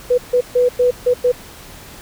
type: tone bursts at uneven times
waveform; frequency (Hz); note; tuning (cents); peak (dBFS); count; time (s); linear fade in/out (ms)
sine; 493.9; B4; 0; -10; 6; 0.1-0.18 / 0.33-0.41 / 0.55-0.69 / 0.79-0.91 / 1.06-1.14 / 1.24-1.32; 10
effects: pink hiss -38 dBFS RMS until 2.01 s